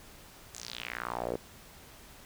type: tone with band-pass filter sweep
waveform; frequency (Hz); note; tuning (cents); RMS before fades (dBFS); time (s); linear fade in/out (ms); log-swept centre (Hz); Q
sawtooth; 59.6; A#1; +39; -38; 0.54-1.36; 5; 7700 to 430; 3.4
effects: pink hiss -53 dBFS RMS until 2.25 s